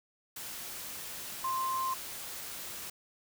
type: tone in noise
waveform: sine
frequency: 1049 Hz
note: C6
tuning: 4 cents sharp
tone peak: -30 dBFS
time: 1.44-1.94 s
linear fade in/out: 5 ms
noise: white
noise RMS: -42 dBFS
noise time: 0.36-2.9 s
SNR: +9 dB
effects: none